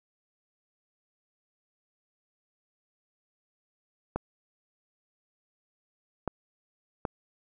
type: clicks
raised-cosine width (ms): 1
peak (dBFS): -15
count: 3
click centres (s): 4.16 / 6.277 / 7.052
effects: none